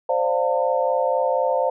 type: chord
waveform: sine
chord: D minor seventh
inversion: third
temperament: equal with one note detuned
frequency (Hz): 523.3 / 587.3 / 698.5 / 901.6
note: C5 / D5 / F5 / A5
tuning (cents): 0 / 0 / 0 / +42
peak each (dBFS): -21 / -24 / -25 / -25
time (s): 0.09-1.7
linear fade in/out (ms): 5
effects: none